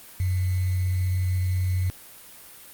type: tone with sample-and-hold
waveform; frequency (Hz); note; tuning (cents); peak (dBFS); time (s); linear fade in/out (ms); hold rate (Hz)
sine; 91.6; F#2; -17; -21; 0.2-1.9; 0; 2100
effects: white hiss -46 dBFS RMS until 2.73 s + Opus 32 kbps